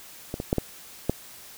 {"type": "clicks", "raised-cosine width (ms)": 2, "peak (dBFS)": [-16, -16, -8, -9, -8], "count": 5, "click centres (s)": [0.341, 0.401, 0.529, 0.583, 1.096], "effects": ["white hiss -46 dBFS RMS until 1.57 s"]}